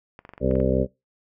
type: clicks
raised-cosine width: 0.5 ms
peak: -26 dBFS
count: 8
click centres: 0.191 / 0.251 / 0.292 / 0.336 / 0.379 / 0.512 / 0.555 / 0.602 s
type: harmonic tone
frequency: 65.1 Hz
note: C2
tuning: 8 cents flat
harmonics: 1 / 2 / 3 / 4 / 6 / 7 / 8 / 9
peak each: -27 / -27 / -27 / -27 / -27 / -27 / -27 / -27 dBFS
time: 0.4-0.87 s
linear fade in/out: 50 ms
effects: noise-tail reverb RT60 0.2 s tail -19 dB re dry